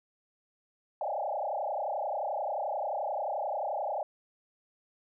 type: tone with frequency modulation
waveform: sine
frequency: 707 Hz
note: F5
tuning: 21 cents sharp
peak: -30 dBFS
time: 1.01-4.03 s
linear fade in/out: 2 ms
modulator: 31.4 Hz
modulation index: 4.4
effects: none